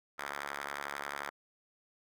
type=ring-modulated tone; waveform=5% pulse; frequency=71.2 Hz; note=C#2; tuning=47 cents sharp; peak=-24 dBFS; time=0.18-1.3 s; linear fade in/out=10 ms; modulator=1310 Hz; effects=none